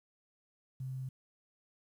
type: tone with quantisation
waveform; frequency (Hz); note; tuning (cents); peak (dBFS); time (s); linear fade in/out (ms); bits
sine; 130.81; C3; 0; -37; 0.8-1.09; 5; 11
effects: none